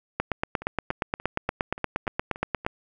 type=two click trains; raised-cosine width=0.5 ms; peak=-23 / -9 dBFS; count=8 / 22; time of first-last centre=0.62-2.649 / 0.2-2.665 s; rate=3.45 / 8.52 Hz; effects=none